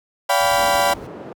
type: chord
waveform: 35% pulse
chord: G dominant seventh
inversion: second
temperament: equal with one note detuned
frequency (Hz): 572.6 / 698.5 / 784 / 987.8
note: D5 / F5 / G5 / B5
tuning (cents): -44 / 0 / 0 / 0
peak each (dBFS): -19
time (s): 0.29-0.94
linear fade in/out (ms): 10
type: noise with tremolo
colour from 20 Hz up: brown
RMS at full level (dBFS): -33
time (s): 0.4-1.07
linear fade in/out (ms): 5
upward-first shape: triangle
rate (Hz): 9.6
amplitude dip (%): 30
type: band-pass noise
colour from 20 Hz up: white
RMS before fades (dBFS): -35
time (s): 0.57-1.33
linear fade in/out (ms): 5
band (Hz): 160 to 490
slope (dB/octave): 12
effects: high-pass 60 Hz 12 dB/octave